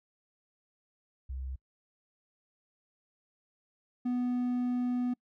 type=tone pair in turn; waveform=sine / triangle; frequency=65.41 / 247 Hz; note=C2 / B3; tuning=0 / 0 cents; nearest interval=octave + major seventh; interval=2300 cents; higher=second; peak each=-35 / -26 dBFS; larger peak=second; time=1.29-1.56 / 4.05-5.14 s; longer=second; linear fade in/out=10 ms; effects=noise-tail reverb RT60 0.1 s tail -26 dB re dry